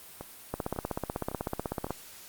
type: two click trains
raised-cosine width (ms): 1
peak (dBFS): -16 / -24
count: 23 / 4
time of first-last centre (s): 0.54-1.906 / 0.21-1.867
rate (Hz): 16.1 / 1.81
effects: white hiss -49 dBFS RMS until 2.28 s + Opus 32 kbps